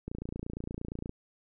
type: click train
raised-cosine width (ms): 3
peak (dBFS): -24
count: 30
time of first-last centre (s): 0.08-1.094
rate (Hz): 28.6
effects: none